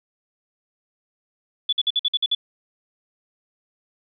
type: tone bursts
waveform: sine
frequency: 3447 Hz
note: A7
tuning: 36 cents flat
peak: -17 dBFS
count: 8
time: 1.69-2.35 s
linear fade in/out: 5 ms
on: 37 ms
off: 52 ms
effects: none